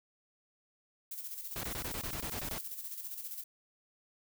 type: noise with tremolo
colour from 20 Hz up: violet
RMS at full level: -41 dBFS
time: 1.11-3.44 s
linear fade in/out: 5 ms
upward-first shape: square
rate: 15 Hz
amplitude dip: 50%
type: noise bursts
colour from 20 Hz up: pink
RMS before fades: -40 dBFS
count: 11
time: 1.56-2.583 s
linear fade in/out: 0 ms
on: 73 ms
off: 22 ms
effects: none